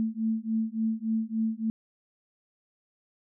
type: beating tone pair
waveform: sine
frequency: 220.6 / 224.1 Hz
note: A3 / A3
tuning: +5 / +32 cents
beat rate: 3.5 Hz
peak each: -29 dBFS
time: 0-1.7 s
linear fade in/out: 0 ms
effects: none